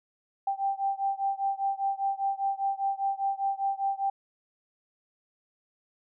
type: beating tone pair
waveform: sine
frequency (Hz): 784 / 789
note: G5 / G5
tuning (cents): 0 / +11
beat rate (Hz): 5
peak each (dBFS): -29 / -30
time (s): 0.47-4.1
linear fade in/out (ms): 5
effects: none